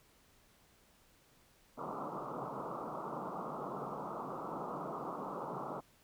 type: band-pass noise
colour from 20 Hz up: white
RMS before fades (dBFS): -42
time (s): 1.77-5.81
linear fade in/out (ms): 20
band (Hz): 130 to 1300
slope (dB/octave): 96
effects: pink hiss -67 dBFS RMS until 6.03 s